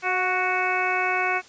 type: harmonic tone with a mistuned harmonic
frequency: 370 Hz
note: F#4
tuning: in tune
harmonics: 1 / 2 / 3 / 4 / 5 / 6 / 7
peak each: -31 / -27 / -29 / -28 / -34 / -27 / -30 dBFS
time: 0.02-1.42 s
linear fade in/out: 50 ms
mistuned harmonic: 2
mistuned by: -28 cents
effects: white hiss -49 dBFS RMS until 1.48 s + resampled to 16000 Hz